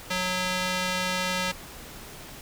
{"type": "tone with band-pass filter", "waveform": "square", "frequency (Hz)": 183.3, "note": "F#3", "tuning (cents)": -16, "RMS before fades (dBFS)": -28, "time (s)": [0.1, 1.52], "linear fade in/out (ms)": 10, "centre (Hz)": 3200, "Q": 0.61, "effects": ["pink hiss -43 dBFS RMS until 2.41 s"]}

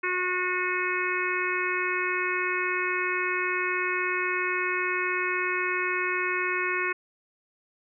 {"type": "harmonic tone", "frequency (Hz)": 363.7, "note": "F#4", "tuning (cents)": -30, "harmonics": [1, 3, 4, 5, 6, 7], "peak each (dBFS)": [-32, -32, -32, -32, -32, -32], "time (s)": [0.03, 6.93], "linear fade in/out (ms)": 10, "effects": []}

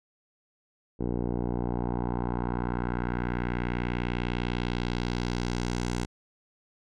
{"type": "tone with low-pass filter sweep", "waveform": "10% pulse", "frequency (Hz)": 60.1, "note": "B1", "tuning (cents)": -46, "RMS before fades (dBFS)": -30, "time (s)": [0.99, 6.06], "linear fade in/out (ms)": 20, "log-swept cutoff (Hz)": [500, 7500], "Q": 1.6, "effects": []}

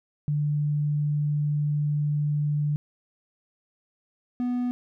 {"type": "tone pair in turn", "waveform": ["sine", "triangle"], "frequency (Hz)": [147.8, 246.3], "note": ["D3", "B3"], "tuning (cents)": [11, -5], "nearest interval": "major sixth", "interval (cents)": 884, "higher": "second", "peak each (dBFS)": [-22, -22], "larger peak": "neither", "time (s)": [[0.28, 2.76], [4.4, 4.71]], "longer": "first", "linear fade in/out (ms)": 0, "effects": []}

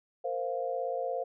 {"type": "chord", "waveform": "sine", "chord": "Bb suspended second", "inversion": "none", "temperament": "equal", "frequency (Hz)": [466.2, 523.3, 698.5], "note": ["Bb4", "C5", "F5"], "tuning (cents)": [0, 0, 0], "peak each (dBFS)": [-37, -33, -35], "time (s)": [0.24, 1.24], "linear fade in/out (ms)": 10, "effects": []}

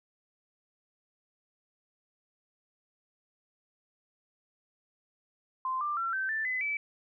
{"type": "tone with pitch steps", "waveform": "sine", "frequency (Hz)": [1039, 1186.6, 1355.2, 1547.8, 1767.7, 2019, 2306], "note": ["C6", "D6", "E6", "G6", "A6", "B6", "D7"], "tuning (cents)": [-12, 18, 48, -22, 8, 38, -32], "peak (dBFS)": -29, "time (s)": [5.65, 6.77], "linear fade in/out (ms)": 2, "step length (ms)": 160, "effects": []}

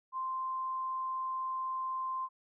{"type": "tone", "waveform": "sine", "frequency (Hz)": 1044, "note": "C6", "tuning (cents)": -4, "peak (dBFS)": -33, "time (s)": [0.12, 2.29], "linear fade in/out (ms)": 50, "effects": []}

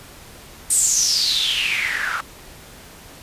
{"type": "noise with band-pass filter sweep", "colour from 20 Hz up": "white", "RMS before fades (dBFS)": -20, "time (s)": [0.7, 2.21], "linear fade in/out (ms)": 5, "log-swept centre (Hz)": [8800, 1300], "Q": 8, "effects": ["pink hiss -42 dBFS RMS until 3.22 s", "resampled to 32000 Hz"]}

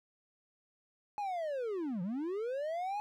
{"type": "linear two-way sweep", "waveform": "triangle", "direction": "down then up", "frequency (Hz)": [847, 167.4, 847], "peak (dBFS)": -32, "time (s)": [1.18, 3], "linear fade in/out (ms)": 0, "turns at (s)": 2.02, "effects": []}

